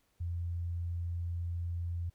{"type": "tone", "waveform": "sine", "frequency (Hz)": 86, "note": "F2", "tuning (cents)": -26, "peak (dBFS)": -33, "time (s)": [0.2, 2.1], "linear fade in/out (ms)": 10, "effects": ["pink hiss -74 dBFS RMS until 2.14 s"]}